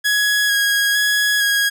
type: tone with vibrato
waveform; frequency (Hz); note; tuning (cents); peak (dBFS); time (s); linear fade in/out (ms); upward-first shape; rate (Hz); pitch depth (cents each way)
sawtooth; 1661.2; G#6; 0; -11; 0.04-1.7; 20; square; 1.1; 14
effects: none